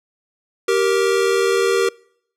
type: tone pair together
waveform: square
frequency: 389 / 468.6 Hz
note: G4 / A#4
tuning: -13 / +9 cents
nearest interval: minor third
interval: 322 cents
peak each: -18 dBFS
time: 0.68-1.89 s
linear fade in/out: 5 ms
effects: noise-tail reverb RT60 0.7 s tail -26 dB re dry + low-pass 10000 Hz 12 dB/octave